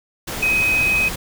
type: tone in noise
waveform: sine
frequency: 2523 Hz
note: D#7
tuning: 23 cents sharp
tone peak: -15 dBFS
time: 0.42-1.09 s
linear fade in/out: 10 ms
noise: pink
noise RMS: -27 dBFS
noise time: 0.27-1.16 s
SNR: +9 dB
effects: none